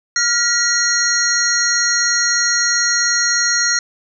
sine tone cluster, 1410 / 1917 / 4253 / 5660 / 6500 Hz, F6 / A#6 / C8 / F8 / G#8, +16 / +48 / +27 / +22 / -38 cents, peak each -20 dBFS, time 0.16-3.79 s, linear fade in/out 2 ms, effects none

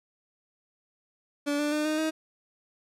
30% pulse tone with pitch steps, 288.9 / 295.3 / 301.9 / 308.6 / 315.4 Hz, D4 / D4 / D4 / D#4 / D#4, -28 / +10 / +48 / -14 / +24 cents, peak -23 dBFS, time 1.46-2.11 s, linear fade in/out 20 ms, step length 130 ms, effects low-pass 11000 Hz 12 dB/octave

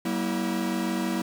45% pulse tone cluster, 191.1 / 237.4 / 326.9 Hz, G3 / A#3 / E4, -44 / +32 / -14 cents, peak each -30 dBFS, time 0.05-1.22 s, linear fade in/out 5 ms, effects 9-bit

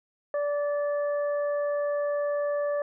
harmonic tone, 581 Hz, D5, 19 cents flat, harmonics 1 / 2 / 3, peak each -25 / -38 / -41 dBFS, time 0.34-2.82 s, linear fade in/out 2 ms, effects none

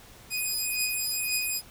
10% pulse beating tone pair, 2489 / 2490.9 Hz, D#7 / D#7, 0 / +1 cents, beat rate 1.9 Hz, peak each -21 dBFS, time 0.3-1.62 s, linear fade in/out 50 ms, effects pink hiss -51 dBFS RMS until 1.7 s

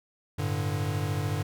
square chord, G suspended second, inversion none, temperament equal with one note detuned, 98 / 111.66 / 146.83 Hz, G2 / A2 / D3, 0 / +26 / 0 cents, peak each -31 / -35 / -32 dBFS, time 0.38-1.43 s, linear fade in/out 10 ms, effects none

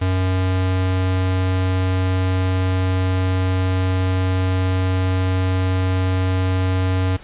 square tone, 92.9 Hz, F#2, 7 cents sharp, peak -17 dBFS, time 0.01-7.17 s, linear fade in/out 10 ms, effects pink hiss -43 dBFS RMS until 7.23 s + resampled to 8000 Hz

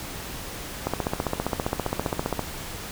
click train, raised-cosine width 1 ms, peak -10 dBFS, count 24, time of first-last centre 0.87-2.393 s, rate 15.1 Hz, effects pink hiss -36 dBFS RMS until 2.91 s

